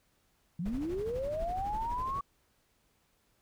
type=linear sweep; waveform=sine; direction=up; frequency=157.1 to 1136 Hz; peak=-32 dBFS; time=0.59-2.21 s; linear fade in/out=5 ms
type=noise with tremolo; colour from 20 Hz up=brown; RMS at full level=-39 dBFS; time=0.65-2.21 s; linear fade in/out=10 ms; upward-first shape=sine; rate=12 Hz; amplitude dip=60%
effects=pink hiss -72 dBFS RMS until 3.41 s